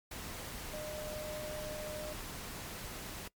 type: tone in noise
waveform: sine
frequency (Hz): 609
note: D#5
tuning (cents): -37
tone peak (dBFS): -41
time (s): 0.73-2.13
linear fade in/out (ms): 5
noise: pink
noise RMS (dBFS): -44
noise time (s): 0.11-3.28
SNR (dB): 0
effects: noise-tail reverb RT60 0.1 s tail -21 dB re dry + MP3 96 kbps